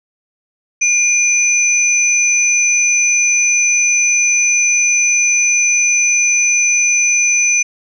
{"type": "tone pair together", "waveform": "sine", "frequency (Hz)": [2399, 6045], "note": ["D7", "F#8"], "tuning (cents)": [36, 36], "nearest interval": "octave + major third", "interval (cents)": 1600, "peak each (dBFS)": -13, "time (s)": [0.81, 7.63], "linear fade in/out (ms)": 10, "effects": []}